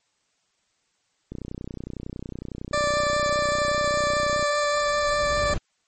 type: click train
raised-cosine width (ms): 3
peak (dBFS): -21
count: 97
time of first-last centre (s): 1.32-4.427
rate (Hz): 30.9
type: tone with vibrato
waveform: 20% pulse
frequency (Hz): 587.3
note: D5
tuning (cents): 0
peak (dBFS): -16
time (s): 2.73-5.54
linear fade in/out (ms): 5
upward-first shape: sine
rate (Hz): 5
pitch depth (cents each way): 8
type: noise with exponential growth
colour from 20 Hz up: brown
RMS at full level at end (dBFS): -25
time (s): 4.2-5.58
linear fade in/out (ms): 5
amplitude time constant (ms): 300
effects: white hiss -70 dBFS RMS until 5.87 s + MP3 32 kbps